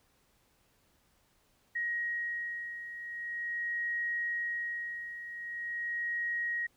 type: beating tone pair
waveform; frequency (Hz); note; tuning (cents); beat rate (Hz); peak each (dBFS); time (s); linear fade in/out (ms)
sine; 1889 / 1889.43; A#6 / A#6; +22 / +23; 0.43; -40 / -34; 1.75-6.67; 10
effects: pink hiss -70 dBFS RMS until 6.76 s